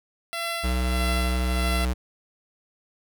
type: tone with tremolo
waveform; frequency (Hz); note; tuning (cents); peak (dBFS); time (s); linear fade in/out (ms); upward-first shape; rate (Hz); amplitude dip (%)
10% pulse; 676; E5; +43; -18; 0.33-1.85; 0; sine; 1.6; 60
type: tone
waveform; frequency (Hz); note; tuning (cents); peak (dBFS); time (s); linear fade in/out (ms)
square; 62.6; B1; +24; -23; 0.63-1.94; 20
effects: none